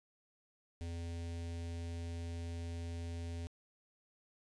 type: tone with notch filter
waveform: square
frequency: 84.6 Hz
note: E2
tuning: 45 cents sharp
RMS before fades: -42 dBFS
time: 0.81-3.47 s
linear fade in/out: 0 ms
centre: 1200 Hz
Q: 0.97
effects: resampled to 22050 Hz

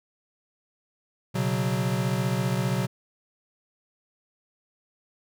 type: chord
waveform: square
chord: B suspended second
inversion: none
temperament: equal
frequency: 123.47 / 138.59 / 185 Hz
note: B2 / C#3 / F#3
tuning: 0 / 0 / 0 cents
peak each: -28 / -30 / -29 dBFS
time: 1.34-2.87 s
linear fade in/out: 20 ms
effects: none

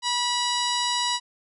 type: harmonic tone with a mistuned harmonic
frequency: 974 Hz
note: B5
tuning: 24 cents flat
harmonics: 1 / 2 / 3 / 4 / 5 / 6 / 7 / 8 / 10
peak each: -27 / -33 / -31 / -28 / -32 / -35 / -39 / -36 / -41 dBFS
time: 0.02-1.2 s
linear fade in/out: 50 ms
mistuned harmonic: 6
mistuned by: -63 cents
effects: none

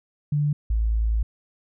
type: tone pair in turn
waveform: sine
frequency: 147.1 / 55.1 Hz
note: D3 / A1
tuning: +3 / +3 cents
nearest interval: octave + perfect fourth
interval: 1700 cents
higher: first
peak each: -19 dBFS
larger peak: neither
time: 0.32-0.53 / 0.7-1.23 s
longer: second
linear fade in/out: 5 ms
effects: none

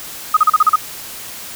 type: tone bursts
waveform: sine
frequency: 1253 Hz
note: D#6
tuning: 12 cents sharp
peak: -6 dBFS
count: 7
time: 0.34-0.759 s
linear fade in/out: 5 ms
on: 29 ms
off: 36 ms
effects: white hiss -31 dBFS RMS until 1.55 s

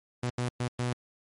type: tone bursts at uneven times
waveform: sawtooth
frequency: 122.8 Hz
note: B2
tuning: 9 cents flat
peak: -24 dBFS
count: 4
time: 0.23-0.3 / 0.38-0.49 / 0.6-0.68 / 0.79-0.93 s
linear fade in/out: 5 ms
effects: MP3 48 kbps

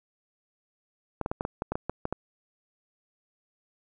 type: clicks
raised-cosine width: 1 ms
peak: -15 dBFS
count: 11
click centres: 1.213 / 1.261 / 1.315 / 1.409 / 1.451 / 1.621 / 1.72 / 1.755 / 1.896 / 2.054 / 2.126 s
effects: none

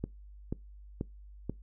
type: click train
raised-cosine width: 3 ms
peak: -20 dBFS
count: 4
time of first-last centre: 0.04-1.496 s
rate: 2.06 Hz
effects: noise-tail reverb RT60 0.2 s tail -23 dB re dry + added 50 Hz sine -48 dBFS peak until 1.62 s

